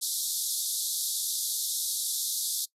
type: band-pass noise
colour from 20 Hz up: white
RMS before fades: -31 dBFS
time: 0.01-2.66 s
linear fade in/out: 20 ms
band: 3500 to 13000 Hz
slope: 96 dB/octave
effects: noise-tail reverb RT60 0.1 s tail -21 dB re dry